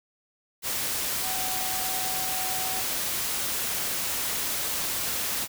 sine tone in noise, 750 Hz, F#5, 23 cents sharp, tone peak -35 dBFS, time 1.21-2.84 s, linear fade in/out 50 ms, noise white, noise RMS -29 dBFS, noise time 0.62-5.48 s, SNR -9 dB, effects none

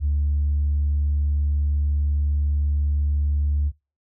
sine tone, 72.8 Hz, D2, 15 cents flat, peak -17 dBFS, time 0-3.72 s, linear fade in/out 50 ms, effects noise-tail reverb RT60 0.3 s tail -26 dB re dry + tanh soft clip ceiling -15 dBFS

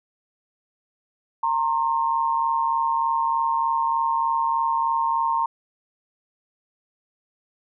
sine tone pair together, 921 / 1064.3 Hz, A#5 / C6, -21 / +29 cents, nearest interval minor third, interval 250 cents, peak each -21 / -24 dBFS, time 1.43-5.46 s, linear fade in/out 5 ms, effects none

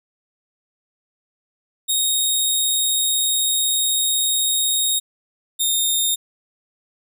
15% pulse tone pair in turn, 3734 / 3674 Hz, A#7 / A#7, +2 / -26 cents, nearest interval unison, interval 28 cents, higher first, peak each -10 dBFS, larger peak neither, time 1.88-5 / 5.59-6.16 s, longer first, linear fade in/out 20 ms, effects none

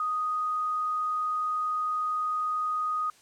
sine tone, 1244.5 Hz, D#6, in tune, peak -26 dBFS, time 0-3.1 s, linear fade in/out 2 ms, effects white hiss -58 dBFS RMS until 3.21 s + low-pass 9000 Hz 12 dB/octave

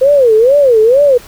sine tone with vibrato, 502 Hz, B4, 28 cents sharp, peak -4 dBFS, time 0.01-1.18 s, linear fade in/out 10 ms, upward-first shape sine, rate 2.2 Hz, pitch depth 260 cents each way, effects pink hiss -36 dBFS RMS until 1.27 s

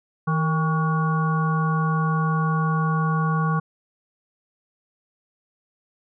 harmonic tone with a mistuned harmonic, 160 Hz, D#3, 49 cents sharp, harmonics 1 / 3 / 5 / 7 / 9, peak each -20 / -34 / -33 / -26 / -32 dBFS, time 0.27-3.6 s, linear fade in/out 10 ms, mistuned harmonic 3, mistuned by -63 cents, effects none

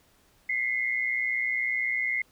sine tone pair together, 2026 / 2146 Hz, B6 / C7, +44 / +43 cents, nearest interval minor second, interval 99 cents, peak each -28 dBFS, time 0.49-2.22 s, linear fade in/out 5 ms, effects pink hiss -63 dBFS RMS until 2.31 s

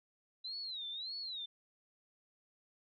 sine tone with vibrato, 3951 Hz, B7, in tune, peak -40 dBFS, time 0.44-1.46 s, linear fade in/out 10 ms, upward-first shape sine, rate 1.7 Hz, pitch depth 190 cents each way, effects none

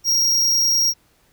square tone with amplitude modulation, 5610 Hz, F8, 7 cents sharp, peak -14 dBFS, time 0.04-0.94 s, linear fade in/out 50 ms, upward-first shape sine, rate 161 Hz, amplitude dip 30%, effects pink hiss -59 dBFS RMS until 1.32 s

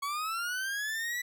40% pulse linear sweep, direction up, 1108.7 to 1975.5 Hz, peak -31 dBFS, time 0.02-1.22 s, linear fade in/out 10 ms, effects none

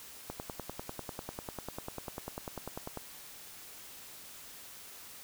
click train, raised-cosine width 1 ms, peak -24 dBFS, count 28, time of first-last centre 0.3-2.973 s, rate 10.1 Hz, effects white hiss -50 dBFS RMS until 5.23 s

